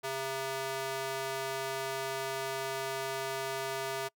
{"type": "tone with high-pass filter", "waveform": "square", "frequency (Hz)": 134.1, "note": "C3", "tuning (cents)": 43, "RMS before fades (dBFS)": -36, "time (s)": [0.03, 4.09], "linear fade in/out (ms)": 20, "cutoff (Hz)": 540, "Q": 0.94, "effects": ["noise-tail reverb RT60 0.1 s tail -25 dB re dry"]}